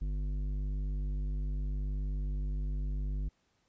triangle tone with tanh clipping, 49.6 Hz, G1, 21 cents sharp, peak -33 dBFS, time 0.01-3.29 s, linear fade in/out 10 ms, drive 15 dB, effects pink hiss -74 dBFS RMS until 3.68 s + resampled to 16000 Hz

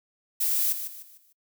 violet noise with echo, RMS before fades -25 dBFS, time 0.4-0.73 s, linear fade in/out 10 ms, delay 150 ms, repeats 4, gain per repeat -9 dB, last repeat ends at 1.33 s, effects noise-tail reverb RT60 0.1 s tail -26 dB re dry

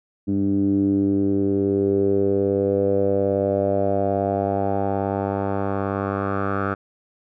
10% pulse tone with low-pass filter sweep, 98.8 Hz, G2, 14 cents sharp, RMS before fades -21 dBFS, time 0.27-6.75 s, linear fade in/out 20 ms, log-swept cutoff 260 to 1300 Hz, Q 4.6, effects none

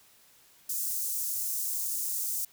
white high-pass noise, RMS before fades -32 dBFS, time 0.69-2.45 s, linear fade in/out 5 ms, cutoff 6300 Hz, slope 24 dB/octave, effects white hiss -60 dBFS RMS until 2.52 s

